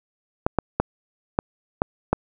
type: clicks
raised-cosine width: 1 ms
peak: -4 dBFS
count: 6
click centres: 0.465 / 0.587 / 0.8 / 1.389 / 1.819 / 2.13 s
effects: none